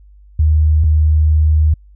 sine tone pair in turn, 77.2 / 77.2 Hz, D#2 / D#2, -13 / -13 cents, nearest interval unison, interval 0 cents, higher neither, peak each -8 dBFS, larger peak neither, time 0.39-0.84 / 0.84-1.74 s, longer second, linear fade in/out 5 ms, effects added 50 Hz sine -40 dBFS peak until 1.95 s

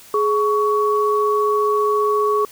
sine tone pair together, 420 / 1121.3 Hz, G#4 / C#6, +19 / +20 cents, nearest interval octave + perfect fourth, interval 1701 cents, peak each -17 / -18 dBFS, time 0.14-2.45 s, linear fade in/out 2 ms, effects white hiss -44 dBFS RMS until 2.51 s

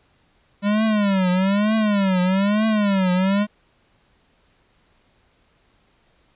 square tone with vibrato, 199.6 Hz, G3, 32 cents sharp, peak -17 dBFS, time 0.62-3.47 s, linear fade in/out 50 ms, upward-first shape triangle, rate 1.1 Hz, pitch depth 190 cents each way, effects pink hiss -61 dBFS RMS until 6.35 s + resampled to 8000 Hz

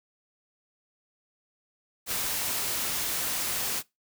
white noise, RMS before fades -30 dBFS, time 2.06-3.83 s, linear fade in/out 50 ms, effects noise-tail reverb RT60 0.2 s tail -22 dB re dry

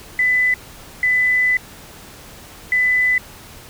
sine tone bursts at uneven times, 2000 Hz, B6, 21 cents sharp, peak -13 dBFS, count 3, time 0.19-0.54 / 1.03-1.57 / 2.72-3.18 s, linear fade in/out 2 ms, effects pink hiss -40 dBFS RMS until 3.69 s

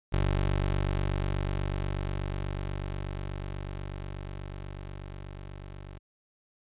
20% pulse tone with level ramp, 48.2 Hz, G1, 28 cents flat, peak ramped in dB -19 to -37 dBFS, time 0.12-5.99 s, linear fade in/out 20 ms, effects resampled to 8000 Hz

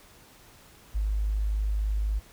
sine tone, 51.91 Hz, G#1, in tune, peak -24 dBFS, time 0.94-2.2 s, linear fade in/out 20 ms, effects pink hiss -54 dBFS RMS until 2.32 s

